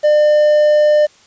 triangle tone with quantisation, 600 Hz, D5, 37 cents sharp, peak -6 dBFS, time 0.03-1.07 s, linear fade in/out 20 ms, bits 6, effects white hiss -48 dBFS RMS until 1.26 s + resampled to 16000 Hz

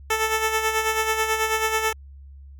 10% pulse tone with tremolo, 440 Hz, A4, in tune, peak -10 dBFS, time 0.1-1.93 s, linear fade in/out 5 ms, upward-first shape sine, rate 9.2 Hz, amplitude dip 55%, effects added 69 Hz sine -40 dBFS peak until 2.59 s + MP3 96 kbps

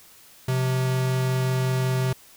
square tone pair together, 129.25 / 174.61 Hz, C3 / F3, -21 / 0 cents, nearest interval perfect fourth, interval 521 cents, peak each -22 / -34 dBFS, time 0.48-2.13 s, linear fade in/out 5 ms, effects white hiss -51 dBFS RMS until 2.36 s

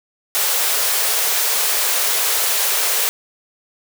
white high-pass noise, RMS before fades -18 dBFS, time 0.35-3.09 s, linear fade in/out 0 ms, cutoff 390 Hz, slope 96 dB/octave, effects none

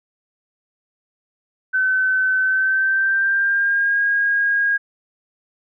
sine tone with pitch glide, 1523 to 1632.3 Hz, F#6 to G#6, +50 to -30 cents, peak -15 dBFS, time 1.73-4.78 s, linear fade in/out 20 ms, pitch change +120 cents, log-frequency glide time 2.4-4.01 s, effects none

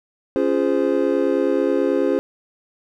triangle chord, Db major seventh, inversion none, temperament just, 277.2 / 346.5 / 415.8 / 519.7 Hz, Db4 / F4 / Ab4 / C5, 0 / -14 / +2 / -12 cents, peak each -20 dBFS, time 0.36-2.19 s, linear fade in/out 0 ms, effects none

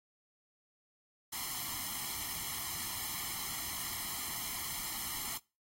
white noise with comb filter, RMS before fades -39 dBFS, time 1.32-5.38 s, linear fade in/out 10 ms, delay 0.96 ms, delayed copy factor +0.9, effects noise-tail reverb RT60 0.3 s tail -24 dB re dry + AAC 48 kbps

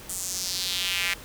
square tone with high-pass filter sweep, 92 Hz, F#2, 9 cents flat, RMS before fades -29 dBFS, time 0.09-1.14 s, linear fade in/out 5 ms, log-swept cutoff 8500 to 2100 Hz, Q 2.5, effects pink hiss -44 dBFS RMS until 1.24 s

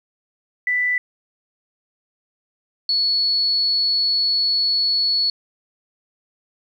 sine tone pair in turn, 1984 / 4400 Hz, B6 / C#8, +7 / -14 cents, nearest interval octave + major second, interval 1379 cents, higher second, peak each -17 / -16 dBFS, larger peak second, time 0.67-0.98 / 2.89-5.3 s, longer second, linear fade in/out 2 ms, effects 9-bit

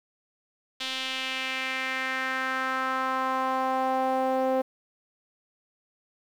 sawtooth tone with band-pass filter sweep, 261.6 Hz, C4, in tune, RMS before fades -28 dBFS, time 0.8-4.62 s, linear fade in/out 10 ms, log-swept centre 3500 to 580 Hz, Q 2.5, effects 9-bit

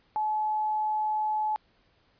sine tone, 857 Hz, A5, 46 cents flat, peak -25 dBFS, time 0.16-1.56 s, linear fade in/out 0 ms, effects pink hiss -66 dBFS RMS until 2.19 s + resampled to 11025 Hz

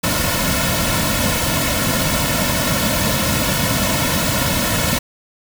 pink noise with comb filter, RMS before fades -18 dBFS, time 0.03-4.99 s, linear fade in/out 10 ms, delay 2.5 ms, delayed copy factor -0.8, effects none

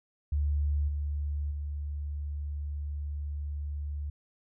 sine tone with level steps, 73 Hz, D2, 10 cents flat, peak -25 / -29 / -32 dBFS, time 0.32-4.1 s, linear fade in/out 5 ms, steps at 0.88 / 1.51 s, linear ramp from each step 5 ms, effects none

